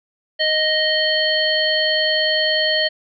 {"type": "harmonic tone", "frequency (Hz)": 622.3, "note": "D#5", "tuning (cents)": 0, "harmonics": [1, 3, 5, 7], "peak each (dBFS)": [-21, -21, -21, -21], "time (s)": [0.39, 2.89], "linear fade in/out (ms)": 20, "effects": []}